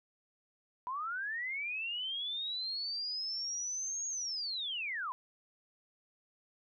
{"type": "linear two-way sweep", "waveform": "sine", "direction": "up then down", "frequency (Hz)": [973, 6645, 973], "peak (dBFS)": -35, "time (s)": [0.87, 5.12], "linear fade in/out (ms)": 0, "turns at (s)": 4.07, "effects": []}